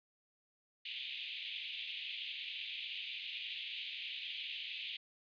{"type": "band-pass noise", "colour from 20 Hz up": "white", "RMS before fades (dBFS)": -44, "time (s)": [0.85, 4.97], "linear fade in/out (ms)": 5, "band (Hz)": [2400, 3600], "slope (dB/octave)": 48, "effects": ["resampled to 11025 Hz"]}